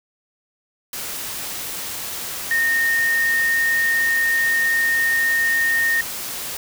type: tone in noise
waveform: sine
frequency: 1841 Hz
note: A#6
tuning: 22 cents flat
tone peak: -16 dBFS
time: 2.51-6.01 s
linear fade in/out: 2 ms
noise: white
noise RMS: -29 dBFS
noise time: 0.93-6.57 s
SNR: +10 dB
effects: none